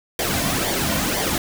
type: noise with flanger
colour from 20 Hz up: pink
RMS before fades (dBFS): -22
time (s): 0.19-1.38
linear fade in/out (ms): 2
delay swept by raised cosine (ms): 0.74 to 2.44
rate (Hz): 2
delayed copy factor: -0.65
effects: none